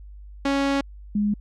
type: tone pair in turn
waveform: sawtooth / sine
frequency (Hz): 277.2 / 207.1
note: C#4 / G#3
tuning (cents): 0 / -5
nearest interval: perfect fourth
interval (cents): 505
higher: first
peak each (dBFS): -16 / -19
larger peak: first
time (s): 0.45-0.81 / 1.15-1.34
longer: first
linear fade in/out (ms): 5
effects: added 50 Hz sine -39 dBFS peak until 1.4 s + low-pass 5000 Hz 12 dB/octave